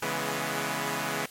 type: chord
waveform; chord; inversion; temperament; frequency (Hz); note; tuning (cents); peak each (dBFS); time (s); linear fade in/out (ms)
5% pulse; C# minor seventh; none; equal with one note detuned; 138.59 / 164.81 / 209.6 / 246.9; C#3 / E3 / G#3 / B3; 0 / 0 / +16 / 0; -23; 0.02-1.26; 5
effects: white hiss -50 dBFS RMS until 1.3 s + MP3 64 kbps